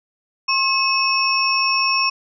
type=tone cluster; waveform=sine; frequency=1076 / 2575 / 5460 Hz; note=C6 / E7 / F8; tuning=+48 / -41 / -40 cents; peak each=-20 dBFS; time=0.48-2.1 s; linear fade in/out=10 ms; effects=none